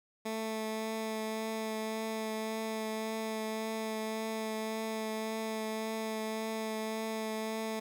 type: tone with vibrato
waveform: 15% pulse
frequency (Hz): 220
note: A3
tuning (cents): 0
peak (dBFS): -28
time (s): 0.25-7.8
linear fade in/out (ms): 10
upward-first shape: triangle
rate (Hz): 1.8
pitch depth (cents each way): 13
effects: none